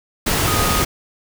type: tone in noise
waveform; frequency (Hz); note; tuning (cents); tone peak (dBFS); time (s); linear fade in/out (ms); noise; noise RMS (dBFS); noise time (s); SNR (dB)
sine; 1244.5; D#6; 0; -22; 0.47-0.83; 10; pink; -18; 0.26-0.85; -7
effects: none